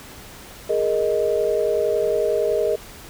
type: chord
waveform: sine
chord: Ab suspended second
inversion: none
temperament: equal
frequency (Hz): 415.3 / 466.2 / 622.3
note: Ab4 / Bb4 / Eb5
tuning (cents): 0 / 0 / 0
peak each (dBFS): -22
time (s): 0.69-2.76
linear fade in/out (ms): 10
effects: pink hiss -41 dBFS RMS until 3.09 s